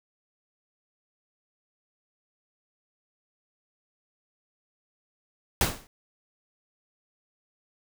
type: noise with exponential decay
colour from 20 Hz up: pink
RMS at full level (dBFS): -19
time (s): 5.61-5.87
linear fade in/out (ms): 1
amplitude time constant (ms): 55
effects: none